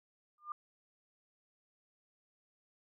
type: tone with exponential growth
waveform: sine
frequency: 1200 Hz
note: D6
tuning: 37 cents sharp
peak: -34 dBFS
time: 0.38-0.52 s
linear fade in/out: 2 ms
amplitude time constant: 30 ms
effects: none